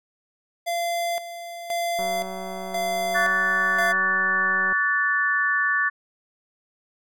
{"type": "tone with tremolo", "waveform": "square", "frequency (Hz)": 687, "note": "F5", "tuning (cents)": -29, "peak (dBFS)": -24, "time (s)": [0.66, 3.93], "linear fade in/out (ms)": 20, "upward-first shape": "square", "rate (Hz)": 0.96, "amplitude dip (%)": 70}
{"type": "click train", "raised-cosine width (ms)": 1, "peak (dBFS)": -23, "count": 518, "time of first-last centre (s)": [1.99, 4.725], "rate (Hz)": 189}
{"type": "chord", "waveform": "sine", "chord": "F# minor", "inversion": "second", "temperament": "equal with one note detuned", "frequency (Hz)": [1136.6, 1480, 1760], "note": ["C#6", "F#6", "A6"], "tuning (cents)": [43, 0, 0], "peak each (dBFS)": [-26, -26, -21], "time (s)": [3.14, 5.9], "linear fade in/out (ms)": 20}
{"effects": []}